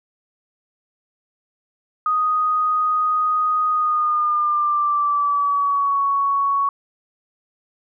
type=tone with pitch glide; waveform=sine; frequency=1244.5 to 1115.1 Hz; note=D#6 to C#6; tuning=0 to +10 cents; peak=-16 dBFS; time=2.06-6.69 s; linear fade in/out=2 ms; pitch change=-190 cents; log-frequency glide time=3.69-6 s; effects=none